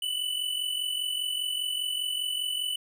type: tone pair together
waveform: square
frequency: 2950 / 2995 Hz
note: F#7 / F#7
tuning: -6 / +20 cents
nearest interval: unison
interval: 26 cents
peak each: -35 / -30 dBFS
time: 0.02-2.76 s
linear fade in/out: 5 ms
effects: none